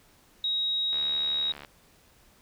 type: tone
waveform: sine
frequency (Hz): 3800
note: A#7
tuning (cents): +33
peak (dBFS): -25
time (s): 0.44-1.52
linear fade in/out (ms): 2
type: click train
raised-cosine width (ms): 0.3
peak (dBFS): -26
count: 53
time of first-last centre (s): 0.93-1.648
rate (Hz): 72.4
effects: pink hiss -60 dBFS RMS until 2.41 s